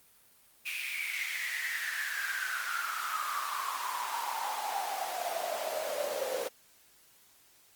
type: noise with high-pass filter sweep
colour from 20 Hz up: pink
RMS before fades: -35 dBFS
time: 0.65-6.49 s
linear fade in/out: 20 ms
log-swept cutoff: 2500 to 500 Hz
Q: 9.7
effects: white hiss -62 dBFS RMS until 7.75 s + Opus 32 kbps